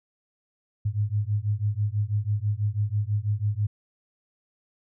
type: beating tone pair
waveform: sine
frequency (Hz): 101.4 / 107.5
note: G#2 / A2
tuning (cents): -41 / -40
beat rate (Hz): 6.1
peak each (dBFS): -26 / -26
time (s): 0.85-3.67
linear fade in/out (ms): 10
effects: none